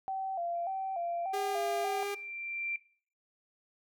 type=tone with vibrato; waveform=sine; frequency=727 Hz; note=F#5; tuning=31 cents flat; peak=-32 dBFS; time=0.08-2.03 s; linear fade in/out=0 ms; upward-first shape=square; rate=1.7 Hz; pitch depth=96 cents each way
type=tone with exponential growth; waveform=sine; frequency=2359 Hz; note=D7; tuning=7 cents sharp; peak=-31 dBFS; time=0.55-2.76 s; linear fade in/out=2 ms; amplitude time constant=480 ms
type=tone; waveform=sawtooth; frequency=404.3 Hz; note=G#4; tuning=46 cents flat; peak=-30 dBFS; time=1.33-2.15 s; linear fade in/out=10 ms
effects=noise-tail reverb RT60 0.5 s tail -20 dB re dry